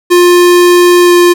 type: tone with pitch glide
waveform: square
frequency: 353.1 to 351.1 Hz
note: F4 to F4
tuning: +19 to +9 cents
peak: -3 dBFS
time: 0.1-1.34 s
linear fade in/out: 20 ms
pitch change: -10 cents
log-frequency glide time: 1.04-1.12 s
effects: none